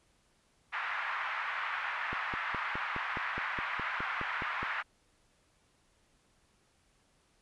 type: band-pass noise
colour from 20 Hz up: white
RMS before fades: -36 dBFS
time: 0.72-4.83 s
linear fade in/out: 20 ms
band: 940 to 2000 Hz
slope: 24 dB/octave
type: click train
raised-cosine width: 2 ms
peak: -26 dBFS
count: 13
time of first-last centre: 2.13-4.63 s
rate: 4.8 Hz
effects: pink hiss -70 dBFS RMS until 7.41 s + resampled to 24000 Hz